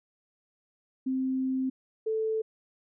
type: tone pair in turn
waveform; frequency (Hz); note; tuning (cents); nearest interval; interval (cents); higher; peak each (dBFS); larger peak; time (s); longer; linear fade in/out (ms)
sine; 261.6 / 440; C4 / A4; 0 / 0; major sixth; 900; second; -26; neither; 1.06-1.7 / 2.06-2.42; first; 10
effects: none